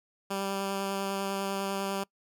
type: tone with vibrato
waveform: 10% pulse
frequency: 196 Hz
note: G3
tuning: in tune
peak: -22 dBFS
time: 0.3-2.04 s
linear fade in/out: 10 ms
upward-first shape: sine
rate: 10 Hz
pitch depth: 10 cents each way
effects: noise-tail reverb RT60 0.1 s tail -24 dB re dry